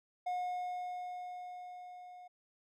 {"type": "tone with level ramp", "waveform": "triangle", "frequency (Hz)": 722, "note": "F#5", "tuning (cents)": -43, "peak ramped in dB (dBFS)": [-31, -48], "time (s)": [0.26, 2.28], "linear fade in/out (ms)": 10, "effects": []}